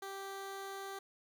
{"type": "tone", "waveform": "15% pulse", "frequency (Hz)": 391.1, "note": "G4", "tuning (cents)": -4, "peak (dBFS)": -36, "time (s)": [0.02, 0.99], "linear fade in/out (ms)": 5, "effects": []}